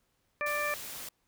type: harmonic tone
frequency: 590 Hz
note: D5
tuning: 8 cents sharp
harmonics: 1 / 2 / 3 / 4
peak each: -35 / -35 / -35 / -35 dBFS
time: 0.41-0.74 s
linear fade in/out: 0 ms
type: noise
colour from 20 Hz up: white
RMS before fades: -42 dBFS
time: 0.46-1.09 s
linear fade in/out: 5 ms
effects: pink hiss -75 dBFS RMS until 1.27 s